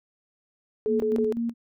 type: tone bursts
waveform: sine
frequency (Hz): 429.9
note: A4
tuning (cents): -40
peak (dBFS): -22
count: 3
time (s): 0.86-1.324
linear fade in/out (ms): 0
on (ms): 140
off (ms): 22
type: tone with tremolo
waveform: sine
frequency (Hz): 233.1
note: A#3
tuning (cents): 0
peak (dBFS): -24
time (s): 0.87-1.54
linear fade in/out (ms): 50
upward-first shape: square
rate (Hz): 4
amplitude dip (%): 55
effects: none